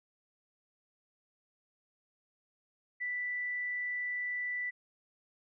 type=tone; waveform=sine; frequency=1975.5 Hz; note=B6; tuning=in tune; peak=-33 dBFS; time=3-4.71 s; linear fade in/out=20 ms; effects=none